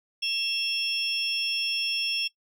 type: tone cluster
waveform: triangle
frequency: 2700 / 3310 / 5400 Hz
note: E7 / G#7 / E8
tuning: +41 / -6 / +41 cents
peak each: -29 dBFS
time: 0.22-2.28 s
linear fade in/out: 10 ms
effects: noise-tail reverb RT60 0.1 s tail -21 dB re dry